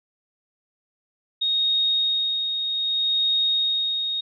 sine tone with tremolo, 3731 Hz, A#7, 1 cent sharp, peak -18 dBFS, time 1.41-4.21 s, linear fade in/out 10 ms, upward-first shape sine, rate 0.64 Hz, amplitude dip 45%, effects none

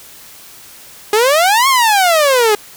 sawtooth exponential two-way sweep, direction up then down, 408.6 to 1108.7 to 408.6 Hz, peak -5 dBFS, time 1.13-2.55 s, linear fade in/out 2 ms, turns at 1.68 s, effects white hiss -38 dBFS RMS until 2.76 s

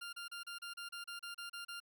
20% pulse tone bursts, 1396.9 Hz, F6, in tune, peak -39 dBFS, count 12, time 0.01-1.802 s, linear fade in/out 10 ms, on 120 ms, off 32 ms, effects none

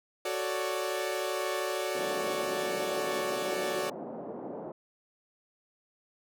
sawtooth chord, D major seventh, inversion first, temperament equal, 370 / 440 / 554.4 / 587.3 Hz, F#4 / A4 / C#5 / D5, 0 / 0 / 0 / 0 cents, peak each -31 / -34 / -33 / -31 dBFS, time 0.25-3.9 s, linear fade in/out 5 ms
white band-pass noise, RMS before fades -40 dBFS, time 1.95-4.72 s, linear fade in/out 5 ms, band 170 to 680 Hz, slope 24 dB/octave
effects none

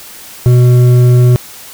triangle tone with hard clipping, 123.47 Hz, B2, in tune, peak -5 dBFS, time 0.46-1.36 s, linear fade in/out 0 ms, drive 11 dB, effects white hiss -32 dBFS RMS until 1.73 s

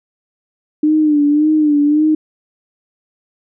sine tone with vibrato, 300 Hz, D4, 37 cents sharp, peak -9 dBFS, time 0.83-2.15 s, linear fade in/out 5 ms, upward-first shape sine, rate 1.8 Hz, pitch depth 60 cents each way, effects none

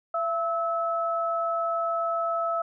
sine tone pair together, 672.9 / 1300 Hz, E5 / E6, +35 / -24 cents, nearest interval major seventh, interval 1141 cents, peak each -27 dBFS, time 0.14-2.62 s, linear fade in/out 5 ms, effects none

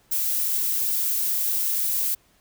violet noise, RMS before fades -24 dBFS, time 0.11-2.15 s, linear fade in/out 10 ms, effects pink hiss -61 dBFS RMS until 2.4 s

